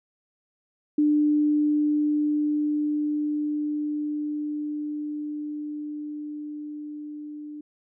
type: tone with level ramp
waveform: sine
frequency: 298.3 Hz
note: D4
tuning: 27 cents sharp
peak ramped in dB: -17 to -35 dBFS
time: 0.98-7.61 s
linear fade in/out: 5 ms
effects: none